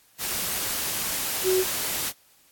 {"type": "tone in noise", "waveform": "sine", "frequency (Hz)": 372.8, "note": "F#4", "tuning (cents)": 13, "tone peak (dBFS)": -19, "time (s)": [1.43, 1.65], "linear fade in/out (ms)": 50, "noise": "white", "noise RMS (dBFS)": -28, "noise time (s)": [0.18, 2.13], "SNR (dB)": 6, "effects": ["white hiss -59 dBFS RMS until 2.51 s", "AAC 64 kbps"]}